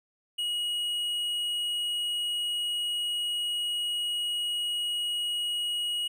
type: tone with tanh clipping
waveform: triangle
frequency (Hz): 2900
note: F#7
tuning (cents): -35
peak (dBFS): -29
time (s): 0.38-6.08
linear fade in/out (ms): 10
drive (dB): 11
effects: none